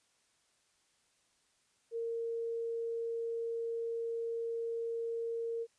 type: tone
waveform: sine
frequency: 461.1 Hz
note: A#4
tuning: 19 cents flat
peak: -34 dBFS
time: 1.91-5.67 s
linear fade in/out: 50 ms
effects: white hiss -73 dBFS RMS until 5.78 s + resampled to 22050 Hz